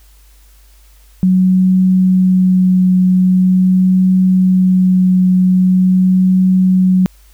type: tone with vibrato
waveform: sine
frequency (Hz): 185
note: F#3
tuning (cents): 0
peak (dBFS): -7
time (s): 1.23-7.06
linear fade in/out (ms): 0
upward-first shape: triangle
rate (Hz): 0.43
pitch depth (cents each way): 11
effects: added 50 Hz sine -42 dBFS peak until 7.33 s + white hiss -51 dBFS RMS until 7.33 s